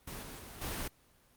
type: noise with level steps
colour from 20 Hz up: pink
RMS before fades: -43 / -46 / -48 / -38 dBFS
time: 0.07-0.88 s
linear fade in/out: 5 ms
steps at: 0.22 / 0.38 / 0.61 s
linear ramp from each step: 10 ms
effects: pink hiss -66 dBFS RMS until 1.36 s + Opus 24 kbps